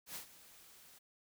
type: noise with ADSR envelope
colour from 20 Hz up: white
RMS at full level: -44 dBFS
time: 0.06-0.99 s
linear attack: 93 ms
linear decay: 100 ms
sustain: -16 dB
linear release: 14 ms
effects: none